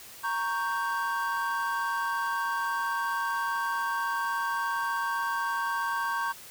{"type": "chord", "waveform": "triangle", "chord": "G diminished", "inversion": "first", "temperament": "equal", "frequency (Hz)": [932.3, 1108.7, 1568], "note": ["Bb5", "Db6", "G6"], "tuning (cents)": [0, 0, 0], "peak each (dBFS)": -30, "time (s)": [0.23, 6.33], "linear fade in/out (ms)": 20, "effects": ["white hiss -47 dBFS RMS until 6.5 s"]}